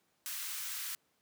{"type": "high-pass noise", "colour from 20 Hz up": "white", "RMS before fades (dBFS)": -40, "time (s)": [0.26, 0.95], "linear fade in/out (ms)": 0, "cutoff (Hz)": 1200, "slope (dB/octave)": 24, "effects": ["pink hiss -75 dBFS RMS until 1.21 s", "high-pass 150 Hz 12 dB/octave"]}